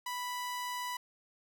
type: tone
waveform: sawtooth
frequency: 987.8 Hz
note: B5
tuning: in tune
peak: -32 dBFS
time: 0.06-0.97 s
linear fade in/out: 5 ms
effects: none